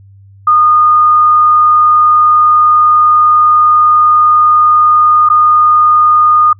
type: tone with dropouts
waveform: sine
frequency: 1225 Hz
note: D#6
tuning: 27 cents flat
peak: -4 dBFS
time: 0.47-6.53 s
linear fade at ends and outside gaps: 5 ms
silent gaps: 5.289-5.299 s
effects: noise-tail reverb RT60 0.1 s tail -26 dB re dry + added 98 Hz sine -36 dBFS peak until 6.59 s